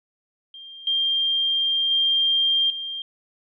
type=tone with level steps; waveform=sine; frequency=3191 Hz; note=G7; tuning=30 cents sharp; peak=-38 / -19 / -17 / -28 dBFS; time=0.54-3.02 s; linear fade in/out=2 ms; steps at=0.87 / 1.91 / 2.7 s; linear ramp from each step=2 ms; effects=none